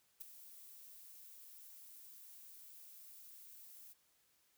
violet noise with ADSR envelope, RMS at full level -45 dBFS, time 0.2-3.94 s, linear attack 13 ms, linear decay 11 ms, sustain -12 dB, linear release 23 ms, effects white hiss -75 dBFS RMS until 4.57 s

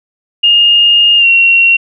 sine tone with pitch glide, 2836 to 2739 Hz, F7 to F7, +26 to -34 cents, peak -4 dBFS, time 0.43-1.77 s, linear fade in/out 10 ms, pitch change -60 cents, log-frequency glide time 1.17-1.27 s, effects none

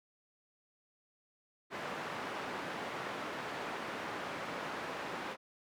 white band-pass noise, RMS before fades -41 dBFS, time 1.7-5.37 s, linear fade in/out 50 ms, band 170 to 1500 Hz, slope 12 dB/octave, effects none

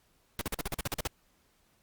pink noise bursts, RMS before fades -32 dBFS, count 11, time 0.39-1.073 s, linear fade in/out 2 ms, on 23 ms, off 43 ms, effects pink hiss -69 dBFS RMS until 1.82 s + Opus 48 kbps

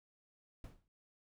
brown noise with exponential decay, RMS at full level -45 dBFS, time 0.64-0.88 s, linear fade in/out 2 ms, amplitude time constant 51 ms, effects none

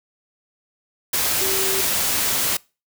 sine tone in noise, 385 Hz, G4, 31 cents flat, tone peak -26 dBFS, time 1.41-1.81 s, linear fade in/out 5 ms, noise white, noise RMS -21 dBFS, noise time 1.13-2.57 s, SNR -8 dB, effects noise-tail reverb RT60 0.3 s tail -24 dB re dry

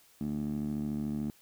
15% pulse tone with band-pass filter, 73.7 Hz, D2, 7 cents sharp, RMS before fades -34 dBFS, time 0.21-1.3 s, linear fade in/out 0 ms, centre 230 Hz, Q 2.8, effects white hiss -62 dBFS RMS until 1.41 s

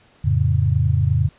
sine chord, F augmented, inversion none, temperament equal, 87.31 / 110 / 138.59 Hz, F2 / A2 / C#3, 0 / 0 / 0 cents, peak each -19 dBFS, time 0.24-1.29 s, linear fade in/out 10 ms, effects pink hiss -54 dBFS RMS until 1.38 s + resampled to 8000 Hz

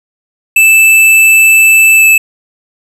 square tone with pitch glide, 2637 to 2620 Hz, E7 to E7, 0 to -11 cents, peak -3 dBFS, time 0.56-2.18 s, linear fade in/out 5 ms, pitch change -11 cents, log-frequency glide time 1.96-2.05 s, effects none

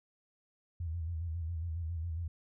sine tone with vibrato, 82.9 Hz, E2, 10 cents sharp, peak -34 dBFS, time 0.8-2.28 s, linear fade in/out 5 ms, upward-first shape square, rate 7.3 Hz, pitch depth 68 cents each way, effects none

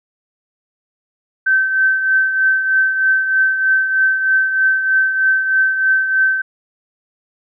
sine tone with tremolo, 1544 Hz, G6, 27 cents flat, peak -9 dBFS, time 1.46-6.42 s, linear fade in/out 10 ms, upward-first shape triangle, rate 3.2 Hz, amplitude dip 60%, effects none

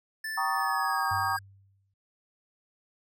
square tone with pitch glide, 1760 to 1613.9 Hz, A6 to G6, 0 to +50 cents, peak -33 dBFS, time 0.24-1.39 s, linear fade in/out 5 ms, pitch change -150 cents, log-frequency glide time 0.53-1.06 s
sine chord, Eb dominant seventh, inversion first, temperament just, 777.8 / 933.4 / 1120.1 / 1244.5 Hz, G5 / Bb5 / Db6 / Eb6, -14 / +2 / +18 / 0 cents, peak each -32 dBFS, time 0.37-1.37 s, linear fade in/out 10 ms
sine tone with exponential decay, 97.9 Hz, G2, 2 cents flat, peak -33 dBFS, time 1.11-1.94 s, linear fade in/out 5 ms, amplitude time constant 180 ms
effects none

